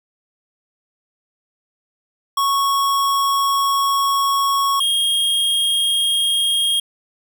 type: tone pair in turn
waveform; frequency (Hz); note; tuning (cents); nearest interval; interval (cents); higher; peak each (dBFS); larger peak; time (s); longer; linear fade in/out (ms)
square; 1106 / 3246; C#6 / G#7; -4 / -40; octave + perfect fifth; 1864; second; -16; neither; 2.37-4.8 / 4.8-6.8; first; 5
effects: none